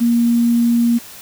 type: tone with quantisation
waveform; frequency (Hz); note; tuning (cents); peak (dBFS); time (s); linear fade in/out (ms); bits
sine; 235.5; A#3; +18; -11; 0-0.99; 20; 6
effects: white hiss -37 dBFS RMS until 1.21 s